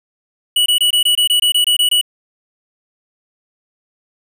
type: tone bursts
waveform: square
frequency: 2940 Hz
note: F#7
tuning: 12 cents flat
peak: -11 dBFS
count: 12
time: 0.56-2.013 s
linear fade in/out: 5 ms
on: 100 ms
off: 23 ms
effects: 8-bit